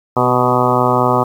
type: harmonic tone with a mistuned harmonic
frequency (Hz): 124.4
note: B2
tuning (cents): +13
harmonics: 1 / 2 / 3 / 4 / 5 / 6 / 7 / 8 / 9 / 10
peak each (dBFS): -20 / -20 / -20 / -20 / -20 / -20 / -20 / -20 / -20 / -20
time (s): 0.16-1.24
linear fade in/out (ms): 10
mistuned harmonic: 3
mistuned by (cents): +21
effects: 7-bit